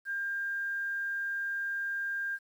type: tone with quantisation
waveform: sine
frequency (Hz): 1600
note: G6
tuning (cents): +35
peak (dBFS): -31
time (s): 0.05-2.39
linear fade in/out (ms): 50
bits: 10
effects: none